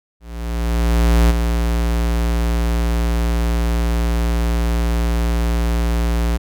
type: tone with ADSR envelope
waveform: square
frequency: 58 Hz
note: A#1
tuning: 8 cents flat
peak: -10 dBFS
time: 0.2-6.38 s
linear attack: 1100 ms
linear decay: 19 ms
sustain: -6 dB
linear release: 19 ms
effects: none